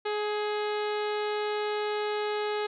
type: harmonic tone with a mistuned harmonic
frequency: 420.3 Hz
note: G#4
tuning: 21 cents sharp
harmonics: 1 / 2 / 3 / 4 / 5 / 6 / 7 / 8 / 9 / 10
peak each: -29 / -35 / -39 / -41 / -43 / -45 / -46 / -47 / -48 / -49 dBFS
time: 0.05-2.67 s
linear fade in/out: 10 ms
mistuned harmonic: 4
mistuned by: -23 cents
effects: none